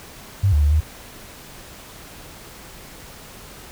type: tone with pitch steps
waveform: sine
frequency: 98.2 / 74 / 73.2 / 77.1 Hz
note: G2 / D2 / D2 / D#2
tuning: +4 / +14 / -5 / -15 cents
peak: -13 dBFS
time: 0.43-0.806 s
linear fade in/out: 10 ms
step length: 94 ms
effects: pink hiss -41 dBFS RMS until 3.71 s